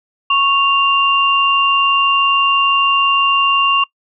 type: tone pair together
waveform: sine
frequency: 1105.6 / 2786 Hz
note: C#6 / F7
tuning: -5 / -5 cents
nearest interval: octave + major third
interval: 1600 cents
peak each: -13 dBFS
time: 0.3-3.84 s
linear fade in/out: 5 ms
effects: noise-tail reverb RT60 0.1 s tail -24 dB re dry